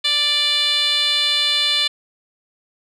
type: tone with band-pass filter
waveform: 10% pulse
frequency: 587.3 Hz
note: D5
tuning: in tune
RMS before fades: -18 dBFS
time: 0.04-1.88 s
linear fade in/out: 10 ms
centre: 3800 Hz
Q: 4.2
effects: none